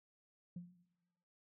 sine tone with exponential decay, 176.3 Hz, F3, 17 cents sharp, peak -40 dBFS, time 0.56-0.83 s, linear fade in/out 5 ms, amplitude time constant 57 ms, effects noise-tail reverb RT60 1.0 s tail -17 dB re dry + tanh soft clip ceiling -39 dBFS

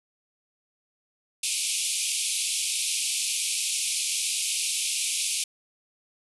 white band-pass noise, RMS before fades -28 dBFS, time 1.43-5.44 s, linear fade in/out 5 ms, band 2300 to 11000 Hz, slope 96 dB/octave, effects none

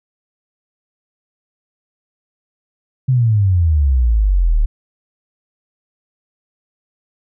sine exponential sweep, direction down, 133.5 to 35.79 Hz, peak -10 dBFS, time 3.08-4.66 s, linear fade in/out 10 ms, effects none

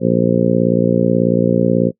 harmonic tone, 58.27 Hz, A#1, in tune, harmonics 2 / 3 / 4 / 5 / 6 / 7 / 8 / 9, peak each -22 / -16 / -17 / -22 / -22 / -22 / -21 / -19 dBFS, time 0-1.92 s, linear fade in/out 50 ms, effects noise-tail reverb RT60 0.1 s tail -23 dB re dry

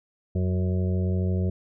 harmonic tone with a mistuned harmonic, 92.1 Hz, F#2, 7 cents flat, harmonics 1 / 2 / 4 / 5 / 6 / 7, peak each -23 / -28 / -34 / -39 / -41 / -42 dBFS, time 0.35-1.5 s, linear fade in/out 5 ms, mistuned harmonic 1, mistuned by -41 cents, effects none

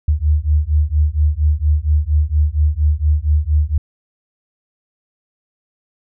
sine beating tone pair, 73.42 / 77.72 Hz, D2 / D#2, 0 / -1 cents, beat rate 4.3 Hz, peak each -15 dBFS, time 0.08-3.78 s, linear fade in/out 5 ms, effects none

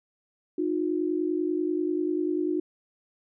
sine tone pair together, 308 / 358.2 Hz, D#4 / F4, -17 / +44 cents, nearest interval minor third, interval 261 cents, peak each -27 / -27 dBFS, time 0.58-2.6 s, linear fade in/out 5 ms, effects none

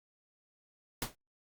pink noise with exponential decay, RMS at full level -30 dBFS, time 1.02-1.15 s, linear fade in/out 2 ms, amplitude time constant 27 ms, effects Opus 48 kbps

